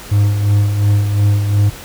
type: tone with tremolo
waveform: triangle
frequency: 102.5 Hz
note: G#2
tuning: 22 cents flat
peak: -6 dBFS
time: 0.11-1.7 s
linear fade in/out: 10 ms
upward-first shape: sine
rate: 2.8 Hz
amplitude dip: 50%
effects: pink hiss -33 dBFS RMS until 1.84 s